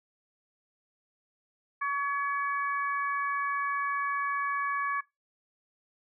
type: harmonic tone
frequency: 565 Hz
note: C#5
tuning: 33 cents sharp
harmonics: 2 / 3 / 4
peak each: -29 / -33 / -40 dBFS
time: 1.81-5.01 s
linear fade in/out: 10 ms
effects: noise-tail reverb RT60 0.2 s tail -21 dB re dry